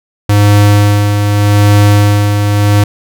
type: tone with tremolo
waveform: square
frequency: 102.9 Hz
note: G#2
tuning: 16 cents flat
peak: -4 dBFS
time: 0.29-2.84 s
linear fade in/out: 5 ms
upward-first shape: sine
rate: 0.83 Hz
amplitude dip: 45%
effects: none